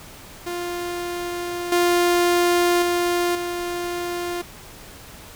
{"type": "tone with level steps", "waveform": "sawtooth", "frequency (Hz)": 350.2, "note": "F4", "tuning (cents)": 5, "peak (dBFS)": [-22, -12, -15, -21], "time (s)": [0.46, 4.42], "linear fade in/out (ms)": 10, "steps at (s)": [1.72, 2.82, 3.35], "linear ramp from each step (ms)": 2, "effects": ["pink hiss -42 dBFS RMS until 5.35 s"]}